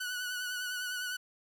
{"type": "tone with vibrato", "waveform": "sawtooth", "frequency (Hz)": 1480, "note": "F#6", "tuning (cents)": 0, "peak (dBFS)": -31, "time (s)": [0, 1.17], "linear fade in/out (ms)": 10, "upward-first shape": "triangle", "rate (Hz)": 9.9, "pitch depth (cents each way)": 43, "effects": []}